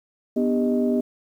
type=tone cluster; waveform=sine; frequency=245.5 / 295.4 / 398.8 / 621 Hz; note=B3 / D4 / G4 / D#5; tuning=-10 / +10 / +30 / -3 cents; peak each=-20 / -29 / -24 / -28 dBFS; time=0.36-1.01 s; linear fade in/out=10 ms; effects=tanh soft clip ceiling -9 dBFS + 9-bit